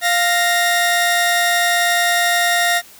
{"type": "tone pair together", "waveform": "sawtooth", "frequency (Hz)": [698.5, 1858.9], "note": ["F5", "A#6"], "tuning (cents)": [0, -5], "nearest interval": "octave + perfect fourth", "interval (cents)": 1695, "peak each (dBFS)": -13, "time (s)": [0.01, 2.82], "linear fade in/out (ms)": 50, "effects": ["white hiss -43 dBFS RMS until 2.99 s"]}